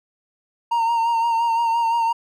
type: tone with vibrato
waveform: triangle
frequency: 924 Hz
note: A#5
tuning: 16 cents flat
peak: -15 dBFS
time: 0.71-2.13 s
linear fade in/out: 10 ms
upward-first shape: sine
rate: 5.8 Hz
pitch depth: 33 cents each way
effects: none